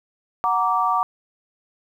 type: chord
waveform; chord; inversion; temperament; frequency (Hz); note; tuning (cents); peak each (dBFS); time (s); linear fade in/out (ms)
sine; Gb augmented; none; equal with one note detuned; 740 / 932.3 / 1165.2; Gb5 / Bb5 / D6; 0 / 0 / -14; -23 / -23 / -20; 0.44-1.03; 0
effects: 9-bit